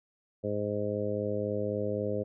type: harmonic tone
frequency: 103.83 Hz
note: G#2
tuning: in tune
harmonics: 1 / 2 / 3 / 4 / 5 / 6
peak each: -37 / -37 / -39 / -35 / -33 / -39 dBFS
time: 0.43-2.24 s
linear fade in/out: 20 ms
effects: none